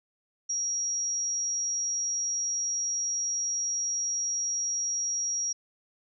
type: tone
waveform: sine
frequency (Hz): 5670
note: F8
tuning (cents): +25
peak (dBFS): -27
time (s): 0.49-5.53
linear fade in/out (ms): 10
effects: none